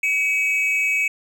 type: tone pair together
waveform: triangle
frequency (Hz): 2262 / 2573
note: C#7 / E7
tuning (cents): +34 / -43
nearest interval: major second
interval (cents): 223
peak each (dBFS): -19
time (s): 0.03-1.08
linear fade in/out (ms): 5
effects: none